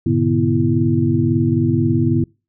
sine tone cluster, 104 / 122.4 / 146.2 / 246.9 / 331.8 Hz, G#2 / B2 / D3 / B3 / E4, +3 / -15 / -7 / 0 / +11 cents, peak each -20 / -22 / -19 / -19 / -19 dBFS, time 0.06-2.24 s, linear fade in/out 5 ms, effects noise-tail reverb RT60 0.3 s tail -26 dB re dry

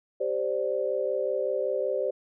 sine chord, G suspended fourth, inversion none, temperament just, 392 / 522.7 / 588 Hz, G4 / C5 / D5, 0 / -2 / +2 cents, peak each -31 / -28 / -30 dBFS, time 0.2-2.11 s, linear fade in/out 10 ms, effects none

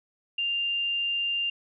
sine tone, 2794 Hz, F7, in tune, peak -25 dBFS, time 0.38-1.5 s, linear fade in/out 5 ms, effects none

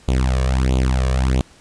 sawtooth tone with flanger, 64.4 Hz, C2, 27 cents flat, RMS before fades -17 dBFS, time 0.08-1.41 s, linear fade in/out 0 ms, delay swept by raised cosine 0.28 to 1.78 ms, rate 1.5 Hz, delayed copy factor +0.9, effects pink hiss -49 dBFS RMS until 1.6 s + resampled to 22050 Hz

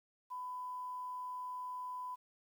sine tone with quantisation, 1000 Hz, B5, 21 cents sharp, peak -40 dBFS, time 0.3-2.16 s, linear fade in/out 20 ms, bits 11, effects none

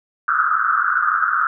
white band-pass noise, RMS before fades -18 dBFS, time 0.28-1.47 s, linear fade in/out 2 ms, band 1200 to 1500 Hz, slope 96 dB/octave, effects none

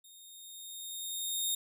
15% pulse tone with level ramp, 3691 Hz, A#7, 18 cents flat, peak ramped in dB -47 to -22 dBFS, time 0.04-1.55 s, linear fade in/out 5 ms, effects none

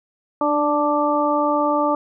harmonic tone with a mistuned harmonic, 293.7 Hz, D4, in tune, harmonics 1 / 2 / 3 / 4, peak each -22 / -21 / -22 / -22 dBFS, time 0.41-1.95 s, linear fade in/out 2 ms, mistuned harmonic 1, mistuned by +20 cents, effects none

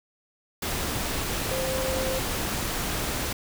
sine tone in noise, 524 Hz, C5, 2 cents sharp, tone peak -28 dBFS, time 1.51-2.19 s, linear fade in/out 5 ms, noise pink, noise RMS -29 dBFS, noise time 0.62-3.33 s, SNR -2 dB, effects none

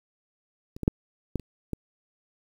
clicks, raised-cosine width 3 ms, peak -27 / -18 / -6 / -13 / -29 / -17 dBFS, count 6, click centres 0.765 / 0.833 / 0.879 / 1.357 / 1.397 / 1.733 s, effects 8-bit

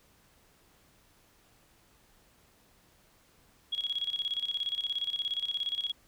sine tone with tremolo, 3322 Hz, G#7, in tune, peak -28 dBFS, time 3.72-5.92 s, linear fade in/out 10 ms, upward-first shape square, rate 17 Hz, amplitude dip 75%, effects pink hiss -64 dBFS RMS until 6.07 s

